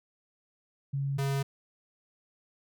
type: tone pair in turn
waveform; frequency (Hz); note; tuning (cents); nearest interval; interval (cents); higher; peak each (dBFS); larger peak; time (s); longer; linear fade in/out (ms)
sine / square; 138.59 / 137.87; C#3 / C#3; 0 / -9; unison; 9; first; -28; neither; 0.93-1.18 / 1.18-1.43; neither; 10
effects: none